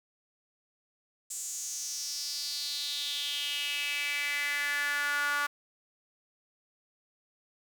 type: tone with high-pass filter sweep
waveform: sawtooth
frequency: 288.9 Hz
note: D4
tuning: 28 cents flat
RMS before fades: -33 dBFS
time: 1.3-5.47 s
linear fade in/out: 10 ms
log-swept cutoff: 7600 to 1300 Hz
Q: 4.8
effects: none